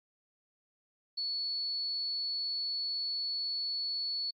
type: tone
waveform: sine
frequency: 4418 Hz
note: C#8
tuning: 7 cents flat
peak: -32 dBFS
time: 1.17-4.31 s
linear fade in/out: 10 ms
effects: AAC 64 kbps